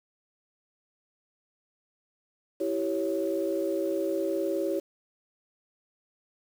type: chord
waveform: sine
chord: C# diminished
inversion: first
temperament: equal with one note detuned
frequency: 329.6 / 389.1 / 554.4 Hz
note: E4 / G4 / C#5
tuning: 0 / -13 / 0 cents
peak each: -30 dBFS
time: 2.6-4.8 s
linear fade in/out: 10 ms
effects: tanh soft clip ceiling -16 dBFS + 8-bit